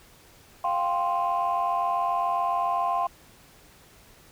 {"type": "chord", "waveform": "sine", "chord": "F suspended second", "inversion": "none", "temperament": "just", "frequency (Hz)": [698.5, 785.8, 1047.7], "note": ["F5", "G5", "C6"], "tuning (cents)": [0, 4, 2], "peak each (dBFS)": [-26, -28, -25], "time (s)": [0.64, 3.07], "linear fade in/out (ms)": 5, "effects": ["tanh soft clip ceiling -17 dBFS", "pink hiss -54 dBFS RMS until 4.31 s"]}